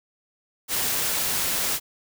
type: noise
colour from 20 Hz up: white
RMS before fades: -25 dBFS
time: 0.68-1.8 s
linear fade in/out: 50 ms
effects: none